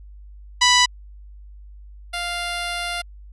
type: tone pair in turn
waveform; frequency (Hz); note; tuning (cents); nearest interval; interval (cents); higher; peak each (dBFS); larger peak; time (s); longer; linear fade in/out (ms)
10% pulse; 987.8 / 698.5; B5 / F5; 0 / 0; tritone; 600; first; -4 / -16; first; 0.61-0.86 / 2.13-3.02; second; 10
effects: added 50 Hz sine -39 dBFS peak until 3.32 s + resampled to 24000 Hz